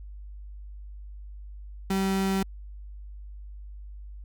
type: tone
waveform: 35% pulse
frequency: 192.7 Hz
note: G3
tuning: 29 cents flat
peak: -22 dBFS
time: 1.9-2.43 s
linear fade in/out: 5 ms
effects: added 50 Hz sine -39 dBFS peak until 4.24 s